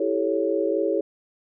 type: chord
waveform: sine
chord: A dominant seventh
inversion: second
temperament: equal with one note detuned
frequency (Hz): 329.6 / 392 / 436.2 / 554.4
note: E4 / G4 / A4 / C#5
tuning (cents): 0 / 0 / -15 / 0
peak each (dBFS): -26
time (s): 0-1.01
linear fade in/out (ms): 5
effects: none